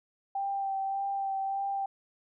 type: tone with vibrato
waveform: sine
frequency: 784 Hz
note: G5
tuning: in tune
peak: -29 dBFS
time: 0.35-1.86 s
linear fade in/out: 5 ms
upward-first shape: sine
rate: 1.7 Hz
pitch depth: 18 cents each way
effects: none